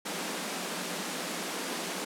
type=high-pass noise; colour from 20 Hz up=pink; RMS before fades=-35 dBFS; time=0.05-2.05 s; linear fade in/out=10 ms; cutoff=170 Hz; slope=96 dB/octave; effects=low-pass 11000 Hz 12 dB/octave